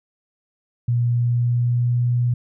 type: tone with pitch glide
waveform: sine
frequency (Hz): 120 to 121.68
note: B2 to B2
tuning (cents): -49 to -25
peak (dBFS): -16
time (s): 0.88-2.34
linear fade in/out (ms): 5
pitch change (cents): +24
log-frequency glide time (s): 1.11-2.04
effects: none